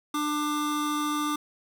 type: tone pair together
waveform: square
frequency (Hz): 297.7 / 1190.8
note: D4 / D6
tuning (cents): +24 / +24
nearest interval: 2 octaves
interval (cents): 2400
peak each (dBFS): -29 / -30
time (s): 0.14-1.36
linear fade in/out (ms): 5
effects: none